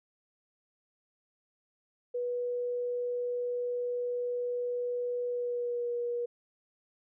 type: tone with pitch glide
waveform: sine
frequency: 488.4 to 479.2 Hz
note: B4 to A#4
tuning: -19 to +48 cents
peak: -30 dBFS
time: 2.14-6.26 s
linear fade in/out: 10 ms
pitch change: -33 cents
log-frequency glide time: 5.28-5.89 s
effects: none